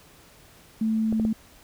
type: tone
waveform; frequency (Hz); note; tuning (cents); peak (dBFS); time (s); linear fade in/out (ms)
sine; 220.5; A3; +4; -21; 0.81-1.33; 5
type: clicks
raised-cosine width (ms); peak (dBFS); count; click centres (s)
2; -18 / -18 / -18; 3; 1.126 / 1.198 / 1.251
effects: pink hiss -53 dBFS RMS until 1.63 s